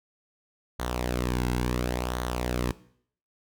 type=tone with flanger; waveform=sawtooth; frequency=61.3 Hz; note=B1; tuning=12 cents flat; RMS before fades=-29 dBFS; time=0.79-2.72 s; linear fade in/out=10 ms; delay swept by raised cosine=0.39 to 1.69 ms; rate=0.71 Hz; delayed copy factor=-0.6; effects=noise-tail reverb RT60 0.6 s tail -18 dB re dry